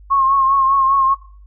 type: tone with vibrato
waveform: sine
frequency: 1083 Hz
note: C#6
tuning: 41 cents flat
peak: -11 dBFS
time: 0.1-1.15 s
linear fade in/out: 20 ms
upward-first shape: triangle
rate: 5 Hz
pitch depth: 49 cents each way
effects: noise-tail reverb RT60 0.5 s tail -22 dB re dry + added 50 Hz sine -39 dBFS peak until 1.46 s